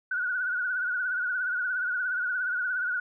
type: tone with vibrato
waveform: sine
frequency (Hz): 1473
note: F#6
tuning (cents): -8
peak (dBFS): -26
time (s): 0.11-3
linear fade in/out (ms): 5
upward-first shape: triangle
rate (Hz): 17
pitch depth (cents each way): 83
effects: none